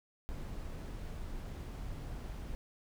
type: noise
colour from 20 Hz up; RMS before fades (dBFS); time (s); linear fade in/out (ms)
brown; -42; 0.29-2.55; 0
effects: none